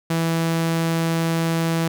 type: tone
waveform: sawtooth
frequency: 164.81 Hz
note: E3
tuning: in tune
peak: -15 dBFS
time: 0.1-1.88 s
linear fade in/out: 5 ms
effects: none